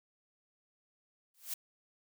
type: noise with exponential growth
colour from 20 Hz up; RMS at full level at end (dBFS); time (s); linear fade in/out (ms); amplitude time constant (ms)
blue; -34; 1.34-1.54; 5; 42
effects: none